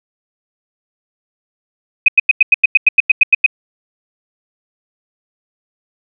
sine tone bursts, 2517 Hz, D#7, 19 cents sharp, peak -3 dBFS, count 13, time 2.06-3.463 s, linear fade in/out 5 ms, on 23 ms, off 92 ms, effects none

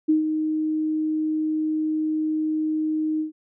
sine tone with ADSR envelope, 311.1 Hz, D#4, in tune, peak -14 dBFS, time 0.08-3.32 s, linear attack 17 ms, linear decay 130 ms, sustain -7 dB, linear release 120 ms, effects none

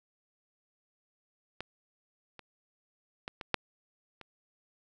clicks, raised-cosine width 0.3 ms, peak -21 / -30 / -21 / -23 / -9 / -30 dBFS, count 6, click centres 1.606 / 2.393 / 3.279 / 3.412 / 3.543 / 4.213 s, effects none

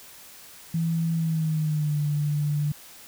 sine tone with pitch glide, 164.81 to 147.68 Hz, E3 to D3, 0 to +10 cents, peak -22 dBFS, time 0.74-2.72 s, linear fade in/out 5 ms, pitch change -190 cents, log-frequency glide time 1.14-1.98 s, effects white hiss -47 dBFS RMS until 3.07 s

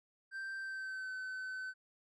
triangle tone with pitch glide, 1568 to 1520.7 Hz, G6 to F#6, 0 to +47 cents, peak -38 dBFS, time 0.31-1.74 s, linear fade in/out 50 ms, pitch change -53 cents, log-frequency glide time 0.58-1.11 s, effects resampled to 24000 Hz

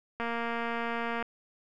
click train, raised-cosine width 0.5 ms, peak -19 dBFS, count 240, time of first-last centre 0.2-1.226 s, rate 233 Hz, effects none

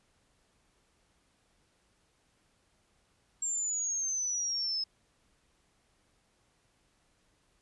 sine exponential sweep, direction down, 7459 to 5150 Hz, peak -30 dBFS, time 3.42-4.84 s, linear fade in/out 5 ms, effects pink hiss -71 dBFS RMS until 7.61 s + resampled to 24000 Hz

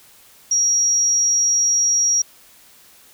sine tone, 5680 Hz, F8, 28 cents sharp, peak -14 dBFS, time 0.51-2.22 s, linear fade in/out 5 ms, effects white hiss -49 dBFS RMS until 3.13 s

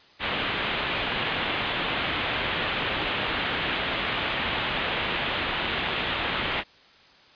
white low-pass noise, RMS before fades -28 dBFS, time 0.19-6.64 s, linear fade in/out 50 ms, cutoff 3500 Hz, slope 48 dB/octave, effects white hiss -54 dBFS RMS until 7.35 s + resampled to 11025 Hz

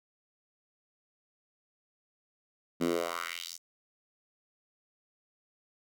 10% pulse tone with high-pass filter sweep, 85 Hz, F2, 46 cents flat, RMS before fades -34 dBFS, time 2.8-3.58 s, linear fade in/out 20 ms, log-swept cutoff 210 to 6700 Hz, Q 2.3, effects none

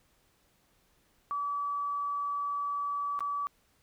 sine tone with dropouts, 1148 Hz, D6, 40 cents flat, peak -30 dBFS, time 1.31-3.47 s, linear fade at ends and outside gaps 0 ms, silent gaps 3.191-3.206 s, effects pink hiss -69 dBFS RMS until 3.82 s

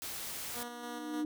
white noise, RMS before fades -41 dBFS, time 0.02-0.63 s, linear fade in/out 0 ms
sine tone with exponential growth, 303.5 Hz, D#4, 43 cents flat, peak -30 dBFS, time 0.46-1.25 s, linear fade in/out 1 ms, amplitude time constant 170 ms
10% pulse tone with tremolo, 240.3 Hz, B3, 47 cents flat, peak -32 dBFS, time 0.53-1.25 s, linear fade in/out 50 ms, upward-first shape square, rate 3.3 Hz, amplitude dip 30%
effects none

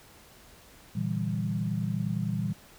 sine chord, E half-diminished seventh, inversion second, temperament equal, 116.54 / 146.83 / 164.81 / 196 Hz, Bb2 / D3 / E3 / G3, 0 / 0 / 0 / 0 cents, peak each -32 / -37 / -32 / -32 dBFS, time 0.95-2.53 s, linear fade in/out 10 ms, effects pink hiss -54 dBFS RMS until 2.78 s

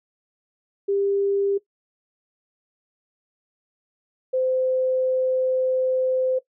sine tone pair in turn, 398.2 / 515.8 Hz, G4 / C5, +27 / -25 cents, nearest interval major third, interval 448 cents, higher second, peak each -19 dBFS, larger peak neither, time 0.88-1.58 / 4.33-6.39 s, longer second, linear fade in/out 10 ms, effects noise-tail reverb RT60 0.1 s tail -17 dB re dry

